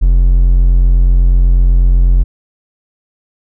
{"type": "tone", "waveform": "triangle", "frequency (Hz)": 44.06, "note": "F1", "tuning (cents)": 16, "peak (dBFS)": -3, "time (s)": [0.01, 2.24], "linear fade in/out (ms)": 20, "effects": []}